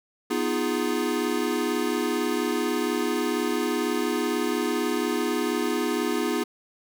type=chord; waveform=square; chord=F half-diminished seventh; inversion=second; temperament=equal; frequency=246.9 / 311.1 / 349.2 / 415.3 Hz; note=Cb4 / Eb4 / F4 / Ab4; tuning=0 / 0 / 0 / 0 cents; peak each=-30 dBFS; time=0.3-6.44 s; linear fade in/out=10 ms; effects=none